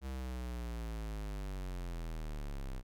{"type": "linear sweep", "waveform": "square", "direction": "down", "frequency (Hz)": [67, 31.3], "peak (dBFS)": -39, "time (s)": [0.01, 2.83], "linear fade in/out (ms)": 50, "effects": []}